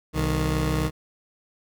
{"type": "tone pair together", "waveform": "20% pulse", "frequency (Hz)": [64.06, 155.56], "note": ["C2", "D#3"], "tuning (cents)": [-36, 0], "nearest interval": "octave + minor third", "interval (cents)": 1536, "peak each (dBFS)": -20, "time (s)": [0.13, 0.91], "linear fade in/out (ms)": 50, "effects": []}